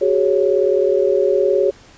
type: chord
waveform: sine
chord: F# suspended second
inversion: none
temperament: equal with one note detuned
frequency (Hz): 376 / 415.3 / 554.4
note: F#4 / G#4 / C#5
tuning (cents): +28 / 0 / 0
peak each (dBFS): -17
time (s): 0.01-1.71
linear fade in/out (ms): 10
effects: pink hiss -46 dBFS RMS until 1.97 s + resampled to 16000 Hz